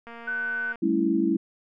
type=click train; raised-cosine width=0.5 ms; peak=-28 dBFS; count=161; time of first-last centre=0.07-0.757 s; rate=233 Hz
type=tone; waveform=sine; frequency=1504 Hz; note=F#6; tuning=28 cents sharp; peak=-26 dBFS; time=0.27-0.73 s; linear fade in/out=10 ms
type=chord; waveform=sine; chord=A dominant seventh; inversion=third; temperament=equal; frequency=196 / 220 / 277.2 / 329.6 Hz; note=G3 / A3 / C#4 / E4; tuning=0 / 0 / 0 / 0 cents; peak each=-28 / -28 / -27 / -23 dBFS; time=0.82-1.37 s; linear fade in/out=10 ms
effects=none